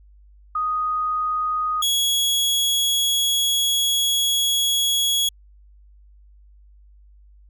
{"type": "tone pair in turn", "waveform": ["sine", "sawtooth"], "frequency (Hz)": [1244.5, 3340], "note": ["D#6", "G#7"], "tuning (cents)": [0, 9], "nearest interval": "octave + perfect fourth", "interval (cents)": 1709, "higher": "second", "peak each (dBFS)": [-20, -15], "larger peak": "second", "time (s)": [[0.55, 1.82], [1.82, 5.29]], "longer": "second", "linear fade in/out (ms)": 5, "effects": ["added 50 Hz sine -47 dBFS peak until 7.49 s"]}